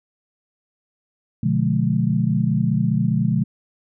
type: chord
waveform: sine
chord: B diminished seventh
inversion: none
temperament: just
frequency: 123.47 / 148.16 / 177.8 / 213.4 Hz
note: B2 / D3 / F3 / Ab3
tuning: 0 / +16 / +31 / +47 cents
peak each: -22 dBFS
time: 1.43-3.44 s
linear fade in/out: 5 ms
effects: none